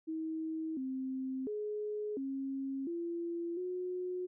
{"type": "tone with pitch steps", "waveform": "sine", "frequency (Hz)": [319.2, 262.3, 421, 270, 340.5, 363.2], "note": ["D#4", "C4", "G#4", "C#4", "F4", "F#4"], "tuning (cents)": [44, 4, 24, -45, -44, -32], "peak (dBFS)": -35, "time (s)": [0.07, 4.27], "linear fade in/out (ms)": 20, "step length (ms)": 700, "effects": []}